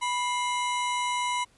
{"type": "harmonic tone with a mistuned harmonic", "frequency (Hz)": 985, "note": "B5", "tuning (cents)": -5, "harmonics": [1, 2, 3, 4, 6, 7, 8, 9, 10], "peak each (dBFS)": [-27, -33, -37, -39, -43, -44, -45, -46, -47], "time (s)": [0.01, 1.45], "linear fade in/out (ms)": 20, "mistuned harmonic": 2, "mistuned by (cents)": 120, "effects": ["pink hiss -62 dBFS RMS until 1.57 s", "resampled to 24000 Hz"]}